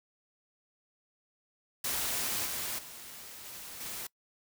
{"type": "noise with level steps", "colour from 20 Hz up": "white", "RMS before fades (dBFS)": [-33, -36, -47, -45, -40], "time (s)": [1.84, 4.07], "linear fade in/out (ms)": 5, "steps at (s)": [2.45, 2.78, 3.45, 3.8], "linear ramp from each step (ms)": 10, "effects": ["noise-tail reverb RT60 0.1 s tail -23 dB re dry"]}